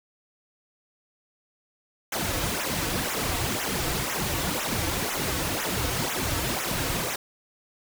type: noise with flanger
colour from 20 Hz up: pink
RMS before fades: -28 dBFS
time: 2.12-7.16 s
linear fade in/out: 5 ms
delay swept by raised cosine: 0.21 to 5.01 ms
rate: 2 Hz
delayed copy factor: -0.9
effects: none